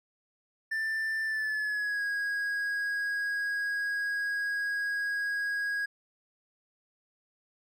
triangle tone with pitch glide, 1776 to 1647.5 Hz, A6 to G#6, +16 to -14 cents, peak -27 dBFS, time 0.71-5.86 s, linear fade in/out 10 ms, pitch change -130 cents, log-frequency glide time 1.24-2.04 s, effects none

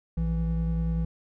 triangle tone pair together, 58.39 / 164.81 Hz, A#1 / E3, +4 / 0 cents, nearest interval octave + tritone, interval 1796 cents, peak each -25 dBFS, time 0.17-1.05 s, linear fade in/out 5 ms, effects none

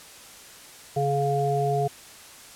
harmonic tone, 140.5 Hz, C#3, 24 cents sharp, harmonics 1 / 3 / 5, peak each -26 / -26 / -25 dBFS, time 0.96-1.88 s, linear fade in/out 10 ms, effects white hiss -46 dBFS RMS until 2.55 s + low-pass 11000 Hz 12 dB/octave

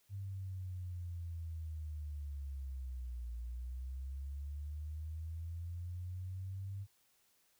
sine linear two-way sweep, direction down then up, 99.4 to 58.27 to 99.4 Hz, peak -40 dBFS, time 0.09-6.87 s, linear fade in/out 50 ms, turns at 3.34 s, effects white hiss -73 dBFS RMS until 7.59 s

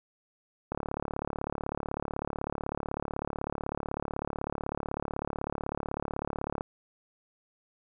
click train, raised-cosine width 1 ms, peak -18 dBFS, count 213, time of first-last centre 0.72-6.609 s, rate 36 Hz, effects none

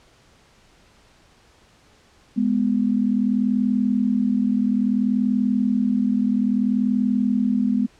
sine tone pair together, 208.1 / 248.7 Hz, G#3 / B3, +4 / +12 cents, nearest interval minor third, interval 308 cents, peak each -20 dBFS, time 2.36-7.87 s, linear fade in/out 20 ms, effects pink hiss -55 dBFS RMS until 7.99 s + low-pass 7000 Hz 12 dB/octave

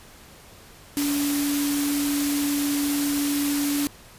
sine tone in noise, 287.1 Hz, D4, 39 cents flat, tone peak -22 dBFS, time 0.97-3.87 s, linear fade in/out 0 ms, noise white, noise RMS -29 dBFS, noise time 0.97-3.87 s, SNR +4 dB, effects pink hiss -48 dBFS RMS until 4.18 s + resampled to 32000 Hz

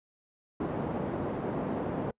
pink band-pass noise, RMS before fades -33 dBFS, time 0.6-2.11 s, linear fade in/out 5 ms, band 160 to 690 Hz, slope 12 dB/octave, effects noise-tail reverb RT60 0.1 s tail -26 dB re dry + resampled to 8000 Hz

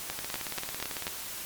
two click trains, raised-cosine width 0.2 ms, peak -17 / -14 dBFS, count 17 / 5, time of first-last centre 0.19-1.079 / 0.1-1.069 s, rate 18 / 4.13 Hz, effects white hiss -39 dBFS RMS until 1.45 s + MP3 96 kbps

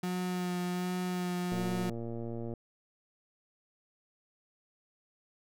35% pulse tone with vibrato, 180 Hz, F#3, 47 cents flat, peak -30 dBFS, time 0.03-1.9 s, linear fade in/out 5 ms, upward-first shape sine, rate 1.3 Hz, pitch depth 16 cents each way
click train, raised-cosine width 2 ms, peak -27 dBFS, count 119, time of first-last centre 1.52-2.537 s, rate 116 Hz
effects none

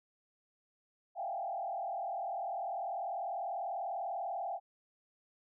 sine tone with frequency modulation, 740 Hz, F#5, in tune, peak -35 dBFS, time 1.15-4.6 s, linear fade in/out 50 ms, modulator 40.1 Hz, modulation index 1.9, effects none

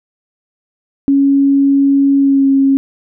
sine tone with pitch glide, 277.2 to 272.4 Hz, C#4 to C#4, 0 to -30 cents, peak -7 dBFS, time 1.08-2.77 s, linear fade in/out 0 ms, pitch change -30 cents, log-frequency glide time 2.18-2.48 s, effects none

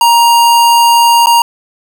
square tone with dropouts, 938 Hz, A#5, 11 cents sharp, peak -5 dBFS, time 0.01-1.42 s, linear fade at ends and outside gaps 2 ms, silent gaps 1.26-1.269 s, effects none

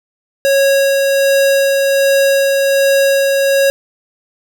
square tone with tremolo, 550 Hz, C#5, 14 cents flat, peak -9 dBFS, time 0.45-3.7 s, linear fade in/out 0 ms, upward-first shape sine, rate 1.3 Hz, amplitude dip 25%, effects none

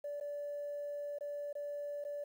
sine tone with dropouts, 580 Hz, D5, 22 cents flat, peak -37 dBFS, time 0.04-2.24 s, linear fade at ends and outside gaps 5 ms, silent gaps 0.201-0.209 / 1.186-1.208 / 1.529-1.552 / 2.041-2.049 s, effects tanh soft clip ceiling -35 dBFS + 11-bit

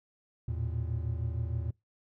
triangle tone cluster, 80.3 / 112.5 / 119 Hz, E2 / A2 / A#2, -45 / +39 / +36 cents, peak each -32 / -33 / -36 dBFS, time 0.48-1.71 s, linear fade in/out 5 ms, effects noise-tail reverb RT60 0.2 s tail -24 dB re dry

